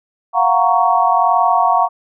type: chord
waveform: sine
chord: Gb major seventh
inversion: third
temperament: equal with one note detuned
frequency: 698.5 / 740 / 932.3 / 1114.5 Hz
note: F5 / Gb5 / Bb5 / Db6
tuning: 0 / 0 / 0 / +9 cents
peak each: -16 dBFS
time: 0.33-1.89 s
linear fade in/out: 50 ms
effects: none

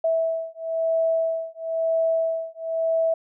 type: beating tone pair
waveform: sine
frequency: 653 / 654 Hz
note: E5 / E5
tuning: -17 / -14 cents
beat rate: 1 Hz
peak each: -24 dBFS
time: 0.04-3.14 s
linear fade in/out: 5 ms
effects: none

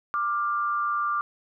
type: tone pair together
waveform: sine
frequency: 1182.8 / 1403 Hz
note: D6 / F6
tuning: +12 / +8 cents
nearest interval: minor third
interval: 296 cents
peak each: -24 / -31 dBFS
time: 0.14-1.21 s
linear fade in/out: 0 ms
effects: none

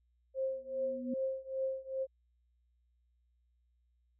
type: tone with tremolo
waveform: sine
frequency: 530 Hz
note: C5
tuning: 22 cents sharp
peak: -30 dBFS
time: 0.34-2.07 s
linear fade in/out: 50 ms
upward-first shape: triangle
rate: 2.5 Hz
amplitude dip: 95%
type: tone with exponential growth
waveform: sine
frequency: 247 Hz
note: B3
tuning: in tune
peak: -32 dBFS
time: 0.49-1.14 s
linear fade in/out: 5 ms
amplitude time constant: 140 ms
effects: added 60 Hz sine -70 dBFS peak until 4.19 s

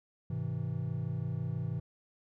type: chord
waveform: triangle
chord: Ab augmented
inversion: none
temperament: just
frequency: 103.83 / 129.78 / 162.23 Hz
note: Ab2 / C3 / E3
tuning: 0 / -14 / -27 cents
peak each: -36 / -34 / -35 dBFS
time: 0.3-1.8 s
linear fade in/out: 5 ms
effects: none

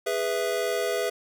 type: chord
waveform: square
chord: E major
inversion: first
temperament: just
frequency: 412 / 494.4 / 659.3 Hz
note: G#4 / B4 / E5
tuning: -14 / +2 / 0 cents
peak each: -30 dBFS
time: 0.06-1.1 s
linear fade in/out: 10 ms
effects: none

